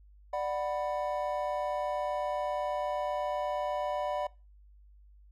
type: chord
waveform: triangle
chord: B minor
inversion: first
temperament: just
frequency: 592.7 / 740.8 / 987.8 Hz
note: D5 / F#5 / B5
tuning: +16 / +2 / 0 cents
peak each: -31 / -33 / -35 dBFS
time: 0.33-4.27 s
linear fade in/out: 5 ms
effects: noise-tail reverb RT60 0.3 s tail -22 dB re dry + added 50 Hz sine -54 dBFS peak until 5.31 s

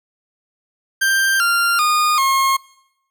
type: tone with pitch steps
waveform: 40% pulse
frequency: 1578 / 1389.7 / 1223.9 / 1077.8 Hz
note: G6 / F6 / D#6 / C#6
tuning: +11 / -9 / -29 / -49 cents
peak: -13 dBFS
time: 1.01-2.57 s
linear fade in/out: 10 ms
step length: 390 ms
effects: noise-tail reverb RT60 0.8 s tail -22 dB re dry

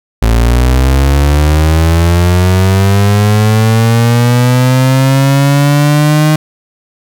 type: linear sweep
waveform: 35% pulse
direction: up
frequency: 55 to 154.8 Hz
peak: -4 dBFS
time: 0.22-6.36 s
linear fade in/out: 5 ms
effects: none

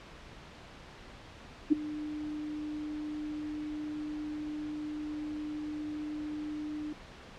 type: tone with ADSR envelope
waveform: sine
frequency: 301.7 Hz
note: D4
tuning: 47 cents sharp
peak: -17 dBFS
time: 1.7-6.93 s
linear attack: 24 ms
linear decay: 12 ms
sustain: -18 dB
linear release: 4 ms
effects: pink hiss -50 dBFS RMS until 7.38 s + low-pass 4000 Hz 12 dB/octave

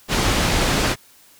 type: low-pass noise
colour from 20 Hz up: pink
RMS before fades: -19 dBFS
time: 0.08-0.96 s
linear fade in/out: 50 ms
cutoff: 7100 Hz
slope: 12 dB/octave
effects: white hiss -51 dBFS RMS until 1.39 s

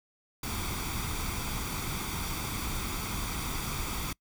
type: noise with comb filter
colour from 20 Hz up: pink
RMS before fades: -34 dBFS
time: 0.43-4.13 s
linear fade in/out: 5 ms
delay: 0.86 ms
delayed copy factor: +0.6
effects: noise-tail reverb RT60 0.1 s tail -25 dB re dry

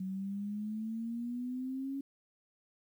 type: exponential sweep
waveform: sine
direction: up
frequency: 186.5 to 277.2 Hz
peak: -35 dBFS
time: 0-2.01 s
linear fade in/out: 5 ms
effects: 11-bit

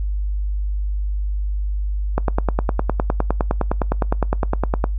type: click train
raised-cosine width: 1 ms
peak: -4 dBFS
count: 27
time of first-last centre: 2.18-4.841 s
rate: 9.77 Hz
effects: noise-tail reverb RT60 0.2 s tail -24 dB re dry + added 50 Hz sine -19 dBFS peak until 4.98 s

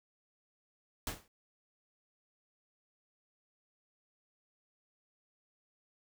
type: noise with exponential decay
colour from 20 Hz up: pink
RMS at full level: -34 dBFS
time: 1.07-1.28 s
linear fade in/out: 2 ms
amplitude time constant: 44 ms
effects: none

